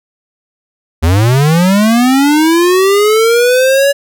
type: linear sweep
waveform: square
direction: up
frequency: 76 to 569 Hz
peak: -7 dBFS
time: 1.02-3.93 s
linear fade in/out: 20 ms
effects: none